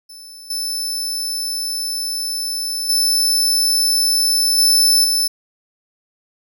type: tone with level steps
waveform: sawtooth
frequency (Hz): 5274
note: E8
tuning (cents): 0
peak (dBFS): -33 / -18 / -11 / -8 / -12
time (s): 0.09-5.28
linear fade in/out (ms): 10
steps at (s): 0.5 / 2.89 / 4.58 / 5.04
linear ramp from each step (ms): 5
effects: none